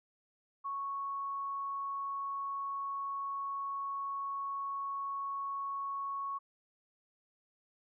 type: tone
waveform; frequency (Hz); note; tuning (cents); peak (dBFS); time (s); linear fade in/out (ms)
sine; 1107; C#6; -3; -35; 0.64-6.39; 20
effects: none